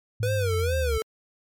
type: linear sweep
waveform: sine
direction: down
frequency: 110 to 68.1 Hz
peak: -24 dBFS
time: 0.2-0.98 s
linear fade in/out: 5 ms
type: tone with vibrato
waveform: square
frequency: 481.9 Hz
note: B4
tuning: 43 cents flat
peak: -26 dBFS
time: 0.23-1.02 s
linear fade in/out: 0 ms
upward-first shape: sine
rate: 2.3 Hz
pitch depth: 160 cents each way
effects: MP3 64 kbps